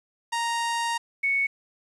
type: tone pair in turn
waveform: sawtooth / sine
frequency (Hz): 932.3 / 2217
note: A#5 / C#7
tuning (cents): 0 / 0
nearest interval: octave + minor third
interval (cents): 1500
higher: second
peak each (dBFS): -21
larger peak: neither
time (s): 0.32-0.98 / 1.23-1.47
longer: first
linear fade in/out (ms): 10
effects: resampled to 24000 Hz + 9-bit